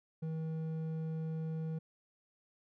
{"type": "tone with hard clipping", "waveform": "sine", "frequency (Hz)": 159.9, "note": "D#3", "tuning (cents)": 48, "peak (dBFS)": -37, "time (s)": [0.22, 1.79], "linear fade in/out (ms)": 10, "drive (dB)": 6, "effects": []}